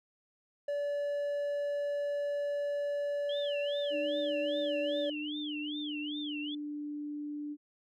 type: tone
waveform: triangle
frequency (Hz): 576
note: D5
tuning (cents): -34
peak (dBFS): -29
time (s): 0.68-5.1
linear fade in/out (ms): 5
type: tone with vibrato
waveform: sine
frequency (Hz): 3121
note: G7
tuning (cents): -8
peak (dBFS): -39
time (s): 3.29-6.55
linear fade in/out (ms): 5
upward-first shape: sine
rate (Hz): 2.5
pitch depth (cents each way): 260
type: tone with pitch glide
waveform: sine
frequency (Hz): 301.3 to 294.9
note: D4 to D4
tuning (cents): +44 to +7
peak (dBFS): -36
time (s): 3.9-7.57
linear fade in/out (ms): 50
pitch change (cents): -37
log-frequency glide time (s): 4.42-6.83
effects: none